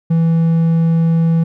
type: tone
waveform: triangle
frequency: 164.81 Hz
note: E3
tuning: in tune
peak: -8 dBFS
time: 0.1-1.44 s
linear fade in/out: 10 ms
effects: none